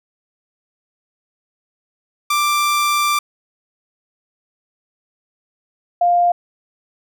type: tone pair in turn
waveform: sawtooth / sine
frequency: 1179 / 701 Hz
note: D6 / F5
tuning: +6 / +6 cents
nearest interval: major sixth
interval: 900 cents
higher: first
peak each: -11 dBFS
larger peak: neither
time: 2.3-3.19 / 6.01-6.32 s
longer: first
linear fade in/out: 5 ms
effects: none